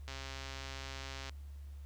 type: click train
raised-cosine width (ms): 0.2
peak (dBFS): -27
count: 165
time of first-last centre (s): 0.08-1.295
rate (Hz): 135
effects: added 71 Hz sine -45 dBFS peak until 1.85 s + pink hiss -68 dBFS RMS until 1.85 s